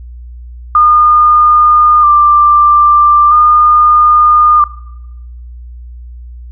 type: tone with vibrato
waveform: sine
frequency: 1200 Hz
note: D6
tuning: 37 cents sharp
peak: -3 dBFS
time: 0.75-4.64 s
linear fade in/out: 2 ms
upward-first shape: square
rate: 0.39 Hz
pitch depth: 24 cents each way
effects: noise-tail reverb RT60 1.0 s tail -23 dB re dry + added 60 Hz sine -26 dBFS peak until 6.51 s